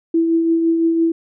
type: tone with tremolo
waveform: sine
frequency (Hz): 330.2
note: E4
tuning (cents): +3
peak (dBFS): -11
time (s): 0.14-1.12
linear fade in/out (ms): 5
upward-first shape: triangle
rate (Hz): 5.9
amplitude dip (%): 40
effects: none